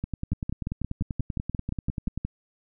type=two click trains; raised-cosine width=5 ms; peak=-17 / -16 dBFS; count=23 / 12; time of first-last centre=0.04-2.176 / 0.32-2.25 s; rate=10.3 / 5.7 Hz; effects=none